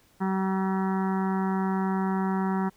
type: harmonic tone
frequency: 190.7 Hz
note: G3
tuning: 47 cents flat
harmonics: 1 / 2 / 4 / 5 / 6 / 7 / 8 / 9 / 10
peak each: -25 / -33 / -35 / -34 / -42 / -39 / -46 / -45 / -47 dBFS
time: 0.2-2.7 s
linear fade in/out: 20 ms
effects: pink hiss -62 dBFS RMS until 2.76 s